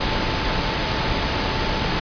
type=tone in noise; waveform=sine; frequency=879 Hz; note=A5; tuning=2 cents flat; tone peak=-32 dBFS; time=0-2 s; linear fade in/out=10 ms; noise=pink; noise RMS=-22 dBFS; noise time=0-2 s; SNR=-13 dB; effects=resampled to 11025 Hz